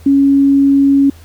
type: tone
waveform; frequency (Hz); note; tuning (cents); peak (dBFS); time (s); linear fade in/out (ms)
sine; 277.2; C#4; 0; -6; 0.06-1.1; 5
effects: added 82 Hz sine -36 dBFS peak until 1.24 s + pink hiss -45 dBFS RMS until 1.24 s